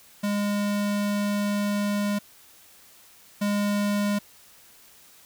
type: tone pair in turn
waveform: square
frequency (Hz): 204.7 / 204.7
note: G#3 / G#3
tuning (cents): -25 / -25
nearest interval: unison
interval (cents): 0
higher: neither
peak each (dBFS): -24 / -23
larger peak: second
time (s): 0.23-2.19 / 3.41-4.19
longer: first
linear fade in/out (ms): 10
effects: white hiss -53 dBFS RMS until 5.25 s